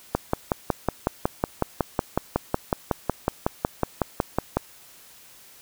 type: click train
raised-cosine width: 1 ms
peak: -6 dBFS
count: 25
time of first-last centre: 0.15-4.57 s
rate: 5.43 Hz
effects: white hiss -50 dBFS RMS until 5.61 s